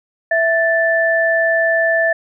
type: tone pair together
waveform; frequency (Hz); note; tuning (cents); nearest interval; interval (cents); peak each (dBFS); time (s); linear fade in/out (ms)
sine; 659.3 / 1760; E5 / A6; 0 / 0; octave + perfect fourth; 1700; -15; 0.31-2.13; 5
effects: none